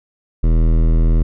sine tone with hard clipping, 40.6 Hz, E1, 26 cents flat, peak -12 dBFS, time 0.43-1.23 s, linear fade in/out 10 ms, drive 16 dB, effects none

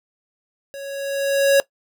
square tone with level ramp, 554.4 Hz, C#5, in tune, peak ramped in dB -32 to -11 dBFS, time 0.74-1.6 s, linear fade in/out 0 ms, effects noise-tail reverb RT60 0.1 s tail -19 dB re dry

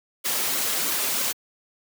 white noise with flanger, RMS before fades -25 dBFS, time 0.24-1.33 s, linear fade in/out 20 ms, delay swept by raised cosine 1.1 to 6.3 ms, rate 3.1 Hz, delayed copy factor -0.7, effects high-pass 200 Hz 12 dB/octave

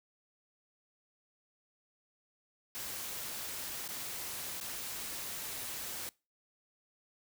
white noise with dropouts, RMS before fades -41 dBFS, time 2.75-6.09 s, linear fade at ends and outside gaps 0 ms, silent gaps 3.878-3.888 / 4.601-4.611 s, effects noise-tail reverb RT60 0.3 s tail -24 dB re dry

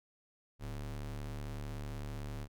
square ring-modulated tone, 73.42 Hz, D2, in tune, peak -37 dBFS, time 0.59-2.48 s, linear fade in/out 50 ms, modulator 35.5 Hz, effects none

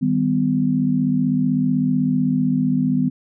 sine chord, Eb augmented, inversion none, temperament equal with one note detuned, 155.56 / 196 / 251.7 Hz, Eb3 / G3 / B3, 0 / 0 / +33 cents, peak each -22 / -22 / -18 dBFS, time 0.01-3.1 s, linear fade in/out 20 ms, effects none

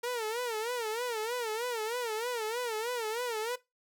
sawtooth tone with vibrato, 462.4 Hz, A#4, 14 cents flat, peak -28 dBFS, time 0.03-3.56 s, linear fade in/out 10 ms, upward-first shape sine, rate 3.2 Hz, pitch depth 130 cents each way, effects noise-tail reverb RT60 0.2 s tail -18 dB re dry

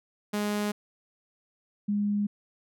sawtooth / sine tone pair in turn, 207.7 / 205.4 Hz, G#3 / G#3, 0 / -19 cents, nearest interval unison, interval 19 cents, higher first, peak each -23 / -24 dBFS, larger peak first, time 0.33-0.72 / 1.88-2.27 s, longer neither, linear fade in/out 10 ms, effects none

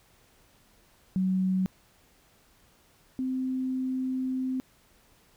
sine tone pair in turn, 187.3 / 259.1 Hz, F#3 / C4, +21 / -17 cents, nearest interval tritone, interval 562 cents, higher second, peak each -23 / -27 dBFS, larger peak first, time 1.16-1.66 / 3.19-4.6 s, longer second, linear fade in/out 0 ms, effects pink hiss -62 dBFS RMS until 5.36 s

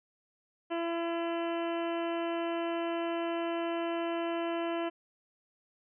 harmonic tone, 336.8 Hz, E4, 37 cents sharp, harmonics 1 / 2 / 3 / 4 / 5 / 6 / 7 / 8 / 9, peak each -33 / -35 / -41 / -45 / -47 / -51 / -51 / -48 / -48 dBFS, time 0.7-4.9 s, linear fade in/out 20 ms, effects none

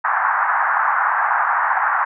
pink band-pass noise, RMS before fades -18 dBFS, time 0.04-2.05 s, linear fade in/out 10 ms, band 810 to 1700 Hz, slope 48 dB/octave, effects none

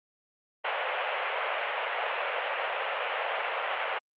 pink band-pass noise, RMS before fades -31 dBFS, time 0.64-3.99 s, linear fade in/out 10 ms, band 500 to 3000 Hz, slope 48 dB/octave, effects Opus 48 kbps

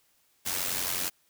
white noise with amplitude modulation, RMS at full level -28 dBFS, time 0.45-1.1 s, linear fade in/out 20 ms, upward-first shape sine, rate 91 Hz, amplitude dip 65%, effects white hiss -68 dBFS RMS until 1.29 s

